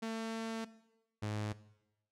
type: tone pair in turn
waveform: sawtooth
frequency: 224.8 / 105.89 Hz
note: A3 / G#2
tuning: +37 / +34 cents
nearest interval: octave + minor second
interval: 1303 cents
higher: first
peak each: -33 / -32 dBFS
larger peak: second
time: 0.02-0.65 / 1.22-1.53 s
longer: first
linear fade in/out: 10 ms
effects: noise-tail reverb RT60 0.9 s tail -17 dB re dry + low-pass 8000 Hz 12 dB/octave